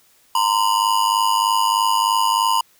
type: ring-modulated tone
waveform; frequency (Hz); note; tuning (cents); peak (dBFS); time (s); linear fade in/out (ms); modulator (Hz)
square; 975; B5; -23; -13; 0.35-2.61; 2; 51.6
effects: white hiss -56 dBFS RMS until 2.79 s